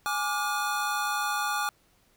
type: chord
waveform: square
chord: D diminished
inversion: second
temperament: equal with one note detuned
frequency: 830.6 / 1174.7 / 1429.6 Hz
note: Ab5 / D6 / F6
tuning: 0 / 0 / +40 cents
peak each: -32 dBFS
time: 0.06-1.69 s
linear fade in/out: 0 ms
effects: pink hiss -65 dBFS RMS until 2.16 s